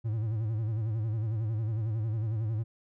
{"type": "tone with vibrato", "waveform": "triangle", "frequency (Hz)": 110, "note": "A2", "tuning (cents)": 0, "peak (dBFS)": -26, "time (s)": [0.04, 2.64], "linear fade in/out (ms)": 20, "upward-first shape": "sine", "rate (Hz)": 11, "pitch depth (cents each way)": 92, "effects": []}